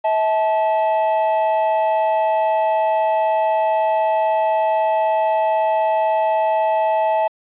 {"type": "tone pair together", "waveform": "triangle", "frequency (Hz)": [645, 868.9], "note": ["E5", "A5"], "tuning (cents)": [-38, -22], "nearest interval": "perfect fourth", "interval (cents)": 516, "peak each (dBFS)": -16, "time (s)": [0.04, 7.28], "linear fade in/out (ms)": 10, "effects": ["resampled to 8000 Hz", "8-bit"]}